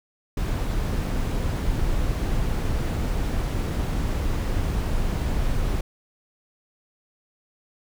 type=noise; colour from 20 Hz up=brown; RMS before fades=-24 dBFS; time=0.37-5.81 s; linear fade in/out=5 ms; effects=none